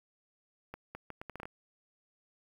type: accelerating click train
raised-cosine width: 0.5 ms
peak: -27 dBFS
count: 9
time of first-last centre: 0.74-1.455 s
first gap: 210 ms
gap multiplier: 0.73
effects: 9-bit